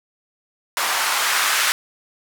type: noise with band-pass filter sweep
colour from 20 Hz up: blue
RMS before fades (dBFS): -20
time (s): 0.77-1.72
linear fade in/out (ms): 0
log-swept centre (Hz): 910 to 1500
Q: 1.3
effects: none